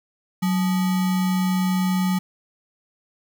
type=tone with sample-and-hold; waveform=sine; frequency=185 Hz; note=F#3; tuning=in tune; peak=-18 dBFS; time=0.42-2.19 s; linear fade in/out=10 ms; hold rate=1050 Hz; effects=none